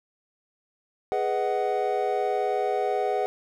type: chord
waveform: triangle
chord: G# minor seventh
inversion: none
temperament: equal with one note detuned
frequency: 415.3 / 493.9 / 622.3 / 745.1 Hz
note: G#4 / B4 / D#5 / F#5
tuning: 0 / 0 / 0 / +12 cents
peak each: -26 / -28 / -30 / -25 dBFS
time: 1.12-3.26 s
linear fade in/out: 0 ms
effects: none